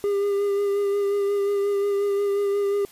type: tone with vibrato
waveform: triangle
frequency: 402.6 Hz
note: G4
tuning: 46 cents sharp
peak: -18 dBFS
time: 0.04-2.85 s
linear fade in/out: 0 ms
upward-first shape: sine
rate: 5.6 Hz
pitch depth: 22 cents each way
effects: white hiss -50 dBFS RMS until 2.91 s + resampled to 32000 Hz